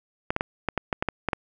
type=clicks; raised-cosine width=0.5 ms; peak=-9 dBFS; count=10; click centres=0.305 / 0.364 / 0.409 / 0.687 / 0.777 / 0.928 / 1.025 / 1.087 / 1.287 / 1.332 s; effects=none